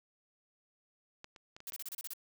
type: clicks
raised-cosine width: 0.2 ms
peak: -29 / -36 / -33 / -33 / -29 dBFS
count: 5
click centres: 1.244 / 1.362 / 1.565 / 1.604 / 1.722 s
type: noise bursts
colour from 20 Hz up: blue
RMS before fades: -42 dBFS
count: 8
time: 1.67-2.135 s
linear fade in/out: 2 ms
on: 31 ms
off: 31 ms
effects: none